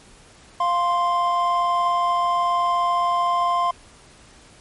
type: tone pair together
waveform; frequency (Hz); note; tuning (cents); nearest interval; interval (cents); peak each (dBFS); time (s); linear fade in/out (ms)
triangle; 698.5 / 1046.5; F5 / C6; 0 / 0; perfect fifth; 700; -21 / -17; 0.6-3.71; 5
effects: pink hiss -49 dBFS RMS until 4.6 s + MP3 48 kbps